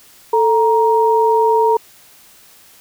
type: tone pair together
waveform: sine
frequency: 442.6 / 937.8 Hz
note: A4 / A#5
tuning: +10 / +10 cents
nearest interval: octave + minor second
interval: 1300 cents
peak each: -13 dBFS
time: 0.33-1.77 s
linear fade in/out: 5 ms
effects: white hiss -46 dBFS RMS until 2.8 s